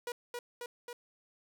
sawtooth tone with echo, 482.4 Hz, B4, 41 cents flat, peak -32 dBFS, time 0.07-0.12 s, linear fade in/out 2 ms, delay 270 ms, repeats 3, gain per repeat -2 dB, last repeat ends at 0.93 s, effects none

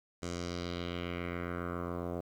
10% pulse tone with low-pass filter sweep, 87.31 Hz, F2, in tune, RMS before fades -38 dBFS, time 0.22-2.21 s, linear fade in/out 10 ms, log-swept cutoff 7400 to 740 Hz, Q 2.4, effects 10-bit

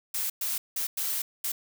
blue noise bursts at uneven times, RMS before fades -30 dBFS, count 5, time 0.14-0.3 / 0.41-0.58 / 0.76-0.87 / 0.97-1.22 / 1.44-1.52 s, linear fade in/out 5 ms, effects none

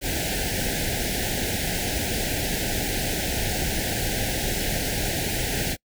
pink band-stop noise, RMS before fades -26 dBFS, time 0.01-5.77 s, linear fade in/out 50 ms, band 850 to 1500 Hz, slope 96 dB/octave, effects noise-tail reverb RT60 0.1 s tail -26 dB re dry

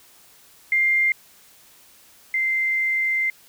sine tone pair in turn, 2100 / 2084 Hz, C7 / C7, +6 / -7 cents, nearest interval unison, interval 13 cents, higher first, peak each -16 / -19 dBFS, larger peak first, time 0.72-1.12 / 2.34-3.3 s, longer second, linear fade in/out 2 ms, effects white hiss -52 dBFS RMS until 3.48 s

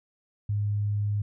sine tone, 103.3 Hz, G#2, 9 cents flat, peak -24 dBFS, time 0.49-1.22 s, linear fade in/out 5 ms, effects none

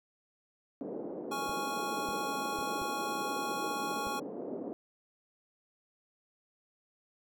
white band-pass noise, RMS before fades -40 dBFS, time 0.81-4.73 s, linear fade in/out 0 ms, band 220 to 510 Hz, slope 24 dB/octave
square chord, Db major, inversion second, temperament equal, 830.6 / 1108.7 / 1396.9 Hz, Ab5 / Db6 / F6, 0 / 0 / 0 cents, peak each -38 / -39 / -43 dBFS, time 1.31-4.2 s, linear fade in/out 10 ms
clicks, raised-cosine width 5 ms, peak -36 dBFS, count 5, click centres 1.494 / 2.089 / 2.588 / 2.817 / 4.07 s
effects none

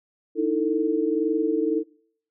sine tone cluster, 304.5 / 326.3 / 446.5 Hz, D#4 / E4 / A4, -37 / -18 / +25 cents, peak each -26 / -24 / -24 dBFS, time 0.35-1.84 s, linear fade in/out 50 ms, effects noise-tail reverb RT60 0.6 s tail -23 dB re dry

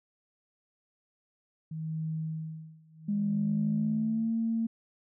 sine tone with tremolo, 158.7 Hz, D#3, 35 cents sharp, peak -30 dBFS, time 1.71-4.31 s, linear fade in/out 5 ms, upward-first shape sine, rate 0.65 Hz, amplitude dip 95%
sine tone with pitch glide, 204.5 to 226.9 Hz, G#3 to A#3, -26 to -47 cents, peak -26 dBFS, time 3.08-4.67 s, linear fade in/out 10 ms, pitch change +179 cents, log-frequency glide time 3.3-4.32 s
effects tanh soft clip ceiling -18 dBFS

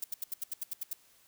violet noise bursts, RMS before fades -35 dBFS, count 10, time 0.02-0.933 s, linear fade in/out 5 ms, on 22 ms, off 77 ms, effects white hiss -64 dBFS RMS until 1.27 s

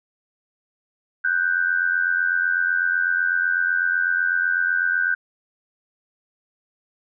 sine tone pair together, 1480 / 1568 Hz, F#6 / G6, 0 / 0 cents, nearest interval minor second, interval 100 cents, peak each -21 / -21 dBFS, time 1.24-5.15 s, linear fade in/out 10 ms, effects none

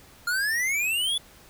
square exponential sweep, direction up, 1396.9 to 3487 Hz, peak -24 dBFS, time 0.27-1.18 s, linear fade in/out 5 ms, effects pink hiss -52 dBFS RMS until 1.49 s

